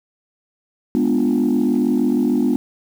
sine chord, G# diminished seventh, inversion none, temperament equal, 207.7 / 246.9 / 293.7 / 349.2 Hz, G#3 / B3 / D4 / F4, 0 / 0 / 0 / 0 cents, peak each -21 / -16 / -19 / -22 dBFS, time 0.95-2.56 s, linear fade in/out 0 ms, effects tanh soft clip ceiling -9 dBFS + 7-bit

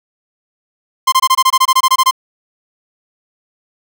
45% pulse tone bursts, 1046.5 Hz, C6, in tune, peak -7 dBFS, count 14, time 1.07-2.111 s, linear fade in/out 10 ms, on 53 ms, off 23 ms, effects none

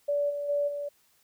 sine tone with level steps, 577 Hz, D5, 31 cents flat, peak -24 / -30 / -24 / -31 dBFS, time 0.08-0.89 s, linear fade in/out 10 ms, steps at 0.29 / 0.48 / 0.67 s, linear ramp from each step 20 ms, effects white hiss -66 dBFS RMS until 1.23 s

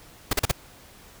pink noise bursts, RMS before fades -21 dBFS, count 4, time 0.31-0.515 s, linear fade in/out 5 ms, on 22 ms, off 39 ms, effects pink hiss -50 dBFS RMS until 1.2 s

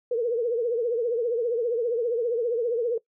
sine tone with vibrato, 469 Hz, A#4, 11 cents sharp, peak -22 dBFS, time 0.11-2.98 s, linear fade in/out 5 ms, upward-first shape triangle, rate 15 Hz, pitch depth 120 cents each way, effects noise-tail reverb RT60 0.1 s tail -20 dB re dry

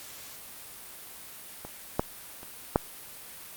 clicks, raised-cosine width 1 ms, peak -25 / -9 / -30 / -6 dBFS, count 4, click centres 1.65 / 1.995 / 2.431 / 2.759 s, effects white hiss -45 dBFS RMS until 3.56 s + Opus 48 kbps

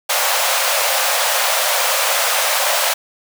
pink high-pass noise, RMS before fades -17 dBFS, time 0.09-2.94 s, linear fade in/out 10 ms, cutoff 510 Hz, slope 96 dB/octave, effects none

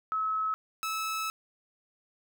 sine / sawtooth tone pair in turn, 1291 / 1302.2 Hz, E6 / E6, -37 / -22 cents, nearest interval unison, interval 15 cents, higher second, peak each -27 dBFS, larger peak neither, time 0.12-0.54 / 0.83-1.3 s, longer second, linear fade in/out 0 ms, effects none

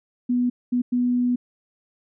sine tone bursts at uneven times, 245.9 Hz, B3, 7 cents flat, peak -18 dBFS, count 3, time 0.29-0.5 / 0.72-0.82 / 0.92-1.36 s, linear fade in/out 10 ms, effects none

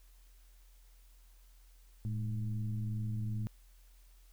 sine tone with frequency modulation, 110 Hz, A2, in tune, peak -33 dBFS, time 2.05-3.47 s, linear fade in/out 0 ms, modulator 98.8 Hz, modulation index 0.72, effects added 42 Hz sine -57 dBFS peak until 4.32 s + white hiss -69 dBFS RMS until 4.32 s

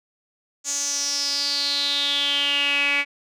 sawtooth tone with band-pass filter sweep, 284.4 Hz, C#4, 45 cents sharp, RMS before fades -23 dBFS, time 0.64-3.05 s, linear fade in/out 50 ms, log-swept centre 6800 to 2300 Hz, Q 7.8, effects none

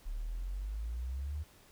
sine exponential sweep, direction up, 35.24 to 77.78 Hz, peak -35 dBFS, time 0.05-1.44 s, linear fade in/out 20 ms, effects pink hiss -61 dBFS RMS until 1.71 s

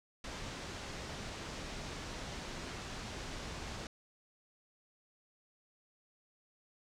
pink low-pass noise, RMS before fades -44 dBFS, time 0.24-3.87 s, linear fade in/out 2 ms, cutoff 7000 Hz, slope 24 dB/octave, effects none

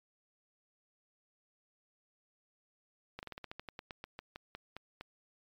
slowing click train, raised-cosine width 0.3 ms, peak -27 dBFS, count 17, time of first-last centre 3.19-5.01 s, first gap 39 ms, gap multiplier 1.13, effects MP3 96 kbps

